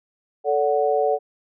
sine chord, D major, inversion second, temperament equal with one note detuned, 440 / 573.9 / 740 Hz, A4 / D5 / F#5, 0 / -40 / 0 cents, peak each -21 / -22 / -22 dBFS, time 0.44-1.19 s, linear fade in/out 50 ms, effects none

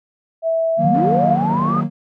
sine tone with pitch glide, 655 to 710.2 Hz, E5 to F5, -11 to +29 cents, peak -15 dBFS, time 0.42-1.37 s, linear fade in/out 50 ms, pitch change +140 cents, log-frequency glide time 0.75-0.89 s
triangle chord, D# minor, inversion none, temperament equal, 155.56 / 185 / 233.1 Hz, D#3 / F#3 / A#3, 0 / 0 / 0 cents, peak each -20 dBFS, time 0.77-1.9 s, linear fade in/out 50 ms
sine linear sweep, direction up, 129.1 to 1266 Hz, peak -18 dBFS, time 0.84-1.81 s, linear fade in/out 10 ms
pink band-pass noise, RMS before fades -30 dBFS, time 0.94-1.84 s, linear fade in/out 10 ms, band 170 to 900 Hz, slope 12 dB/octave
effects none

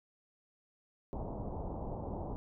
pink low-pass noise, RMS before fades -40 dBFS, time 1.13-2.36 s, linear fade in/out 0 ms, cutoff 950 Hz, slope 48 dB/octave, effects none

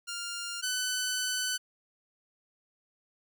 10% pulse tone pair in turn, 1400 / 1503.3 Hz, F6 / F#6, +4 / +27 cents, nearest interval minor second, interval 123 cents, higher second, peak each -27 / -21 dBFS, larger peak second, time 0.07-0.62 / 0.62-1.58 s, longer second, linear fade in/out 20 ms, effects none

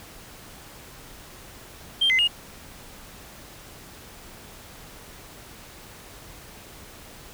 sine tone with pitch steps, 3171 / 2053 / 2855 Hz, G7 / C7 / F7, +19 / -33 / +37 cents, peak -16 dBFS, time 2.01-2.277 s, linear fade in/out 10 ms, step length 89 ms, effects tanh soft clip ceiling -14 dBFS + pink hiss -45 dBFS RMS until 7.33 s

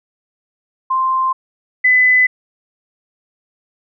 sine tone pair in turn, 1046.5 / 2007 Hz, C6 / B6, 0 / +27 cents, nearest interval major seventh, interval 1127 cents, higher second, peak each -13 / -8 dBFS, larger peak second, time 0.9-1.33 / 1.84-2.27 s, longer neither, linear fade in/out 10 ms, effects none

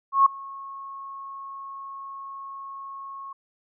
sine tone with ADSR envelope, 1094 Hz, C#6, 23 cents flat, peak -11 dBFS, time 0.12-3.33 s, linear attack 140 ms, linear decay 5 ms, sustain -24 dB, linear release 6 ms, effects none

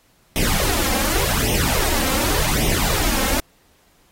pink noise with flanger, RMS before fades -20 dBFS, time 0.36-3.4 s, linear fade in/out 0 ms, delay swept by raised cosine 0.33 to 3.83 ms, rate 0.87 Hz, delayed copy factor +0.8, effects pink hiss -58 dBFS RMS until 4.11 s + AAC 48 kbps

